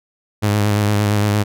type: tone with vibrato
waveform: sawtooth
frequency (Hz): 103.83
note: G#2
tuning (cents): 0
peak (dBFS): -10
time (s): 0.42-1.44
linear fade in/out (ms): 20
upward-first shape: square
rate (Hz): 8.7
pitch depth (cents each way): 25
effects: none